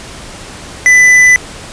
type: tone with hard clipping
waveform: triangle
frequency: 1997 Hz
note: B6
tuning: 19 cents sharp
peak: -4 dBFS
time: 0.86-1.36 s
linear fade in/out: 0 ms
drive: 11 dB
effects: pink hiss -29 dBFS RMS until 1.72 s + resampled to 22050 Hz